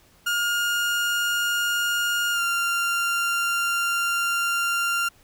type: tone with pitch glide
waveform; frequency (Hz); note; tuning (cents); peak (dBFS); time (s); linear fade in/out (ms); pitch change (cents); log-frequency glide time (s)
30% pulse; 1419 to 1389.8; F6 to F6; +27 to -9; -19; 0.26-5.09; 10; -36; 2.32-2.41
effects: pink hiss -57 dBFS RMS until 5.23 s